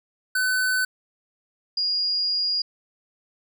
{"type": "tone pair in turn", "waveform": ["square", "sine"], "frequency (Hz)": [1510, 4855], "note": ["F#6", "D#8"], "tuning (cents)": [35, -43], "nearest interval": "octave + minor sixth", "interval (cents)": 2022, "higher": "second", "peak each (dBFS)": -21, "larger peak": "neither", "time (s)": [[0.35, 0.85], [1.77, 2.62]], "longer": "second", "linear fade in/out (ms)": 5, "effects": []}